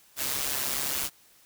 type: noise with amplitude modulation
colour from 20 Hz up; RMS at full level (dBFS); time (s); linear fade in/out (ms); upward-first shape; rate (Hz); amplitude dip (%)
white; -27; 0.16-1.1; 50; sine; 137; 65
effects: white hiss -59 dBFS RMS until 1.45 s